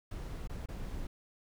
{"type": "noise with dropouts", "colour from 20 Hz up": "brown", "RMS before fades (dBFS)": -40, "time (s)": [0.11, 1.07], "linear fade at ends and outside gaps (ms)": 5, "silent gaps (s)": [[0.475, 0.494], [0.66, 0.686]], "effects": []}